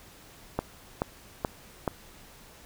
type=click train; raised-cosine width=1 ms; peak=-12 dBFS; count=4; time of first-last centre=0.59-1.878 s; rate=2.33 Hz; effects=pink hiss -52 dBFS RMS until 2.65 s